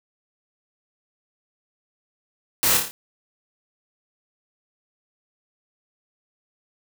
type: noise with echo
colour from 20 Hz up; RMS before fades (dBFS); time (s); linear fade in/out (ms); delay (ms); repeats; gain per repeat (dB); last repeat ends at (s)
white; -20; 2.63-2.77; 0; 28; 5; -4; 2.91
effects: none